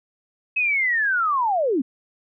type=linear sweep; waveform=sine; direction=down; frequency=2581 to 233.5 Hz; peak=-18 dBFS; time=0.56-1.82 s; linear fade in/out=10 ms; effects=none